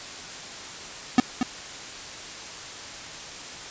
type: tone with echo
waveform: square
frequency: 249.8 Hz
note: B3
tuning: 20 cents sharp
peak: -13 dBFS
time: 1.18-1.2 s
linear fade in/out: 2 ms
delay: 230 ms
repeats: 1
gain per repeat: -8 dB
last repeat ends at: 1.43 s
effects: white hiss -38 dBFS RMS until 3.7 s + resampled to 16000 Hz